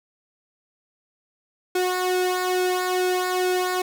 sawtooth tone with flanger, 365.6 Hz, F#4, 21 cents flat, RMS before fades -23 dBFS, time 1.75-3.82 s, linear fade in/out 5 ms, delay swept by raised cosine 1.7 to 2.41 ms, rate 2.3 Hz, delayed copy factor -0.7, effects none

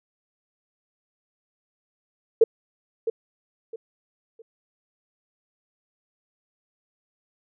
sine tone with echo, 452.4 Hz, A4, 48 cents sharp, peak -10 dBFS, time 2.41-2.44 s, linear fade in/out 5 ms, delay 660 ms, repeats 3, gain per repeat -11 dB, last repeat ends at 4.42 s, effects none

